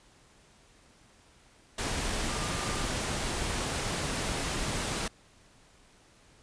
sine tone in noise, 1200 Hz, D6, 37 cents sharp, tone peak -41 dBFS, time 2.29-2.85 s, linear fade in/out 5 ms, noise pink, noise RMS -32 dBFS, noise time 1.78-5.08 s, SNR -12 dB, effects pink hiss -60 dBFS RMS until 6.42 s + resampled to 22050 Hz

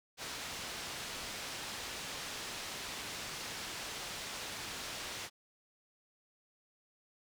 white low-pass noise, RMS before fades -43 dBFS, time 0.17-5.3 s, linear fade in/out 50 ms, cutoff 5400 Hz, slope 12 dB/octave, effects none

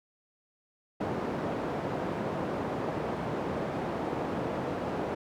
white band-pass noise, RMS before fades -33 dBFS, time 1-5.15 s, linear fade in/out 10 ms, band 110 to 620 Hz, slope 12 dB/octave, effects none

